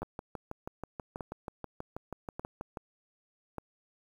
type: two click trains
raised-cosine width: 1 ms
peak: -24 / -23 dBFS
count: 18 / 4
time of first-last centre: 0.03-2.772 / 0.02-3.583 s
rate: 6.2 / 0.842 Hz
effects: 9-bit